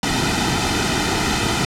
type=noise with comb filter; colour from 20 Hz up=pink; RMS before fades=-19 dBFS; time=0.03-1.65 s; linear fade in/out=2 ms; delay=1.8 ms; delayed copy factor=-0.7; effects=low-pass 7000 Hz 12 dB/octave